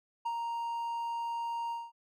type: tone with ADSR envelope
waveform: triangle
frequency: 932.3 Hz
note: A#5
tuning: in tune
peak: -28 dBFS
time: 0.25-1.92 s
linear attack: 12 ms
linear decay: 55 ms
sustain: -3 dB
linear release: 210 ms
effects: none